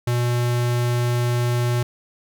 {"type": "tone", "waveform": "square", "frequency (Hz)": 121.1, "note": "B2", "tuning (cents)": -34, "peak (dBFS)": -19, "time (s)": [0.07, 1.83], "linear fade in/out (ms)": 5, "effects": []}